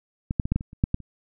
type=clicks; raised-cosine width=5 ms; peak=-13 / -9 / -14 / -9 / -10 / -23 / -30 / -7 / -10 / -29 dBFS; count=10; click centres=0.309 / 0.398 / 0.455 / 0.52 / 0.56 / 0.609 / 0.731 / 0.839 / 0.944 / 1.003 s; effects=none

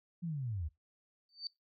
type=linear sweep; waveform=sine; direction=down; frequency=178.3 to 69.8 Hz; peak=-35 dBFS; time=0.22-0.69 s; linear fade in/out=20 ms
type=tone with exponential growth; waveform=sine; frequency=4578 Hz; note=D8; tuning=45 cents flat; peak=-34 dBFS; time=1.29-1.47 s; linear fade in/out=1 ms; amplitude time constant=37 ms
effects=noise-tail reverb RT60 0.2 s tail -22 dB re dry

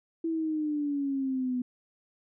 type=exponential sweep; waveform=sine; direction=down; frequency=330.8 to 246.9 Hz; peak=-27 dBFS; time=0.24-1.62 s; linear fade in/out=5 ms; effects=none

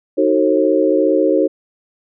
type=chord; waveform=sine; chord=D# diminished seventh; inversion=none; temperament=just; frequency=311.1 / 373.4 / 448 / 537.6 Hz; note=D#4 / F#4 / A4 / C5; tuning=0 / +16 / +31 / +47 cents; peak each=-16 / -17 / -18 / -16 dBFS; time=0.17-1.48 s; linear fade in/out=20 ms; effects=none

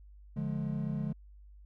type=chord; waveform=triangle; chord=D diminished; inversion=none; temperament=just; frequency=146.83 / 176.2 / 211.4 Hz; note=D3 / F3 / Ab3; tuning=0 / +16 / +31 cents; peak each=-33 / -36 / -34 dBFS; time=0.36-1.13 s; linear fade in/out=10 ms; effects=added 50 Hz sine -51 dBFS peak until 1.65 s

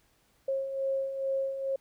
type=beating tone pair; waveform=sine; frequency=538 / 540.3 Hz; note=C5 / C#5; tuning=+48 / -44 cents; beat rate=2.3 Hz; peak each=-37 / -29 dBFS; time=0.48-1.76 s; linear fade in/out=5 ms; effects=pink hiss -68 dBFS RMS until 1.8 s

